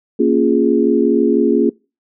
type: chord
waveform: sine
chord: Bb minor seventh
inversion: none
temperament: equal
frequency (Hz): 233.1 / 277.2 / 349.2 / 415.3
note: Bb3 / Db4 / F4 / Ab4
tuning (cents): 0 / 0 / 0 / 0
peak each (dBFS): -16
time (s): 0.19-1.7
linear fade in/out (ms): 10
effects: noise-tail reverb RT60 0.3 s tail -24 dB re dry